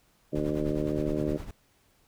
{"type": "harmonic tone", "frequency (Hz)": 75, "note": "D2", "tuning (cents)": 37, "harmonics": [2, 3, 4, 5, 6, 7, 8], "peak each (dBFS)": [-34, -36, -31, -33, -38, -38, -36], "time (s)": [0.32, 1.38], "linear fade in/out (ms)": 20}
{"type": "noise with tremolo", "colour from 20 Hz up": "brown", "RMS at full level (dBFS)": -35, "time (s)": [0.35, 1.51], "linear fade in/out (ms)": 5, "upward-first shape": "sine", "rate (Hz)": 9.7, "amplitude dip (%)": 65}
{"effects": ["pink hiss -66 dBFS RMS until 2.07 s"]}